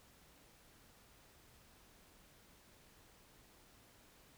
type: silence
effects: pink hiss -65 dBFS RMS until 4.37 s